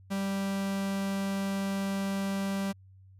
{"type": "tone", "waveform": "45% pulse", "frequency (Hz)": 195.9, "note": "G3", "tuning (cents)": -1, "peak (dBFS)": -29, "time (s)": [0.1, 2.73], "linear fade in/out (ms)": 20, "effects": ["added 95 Hz sine -52 dBFS peak until 3.19 s", "resampled to 32000 Hz"]}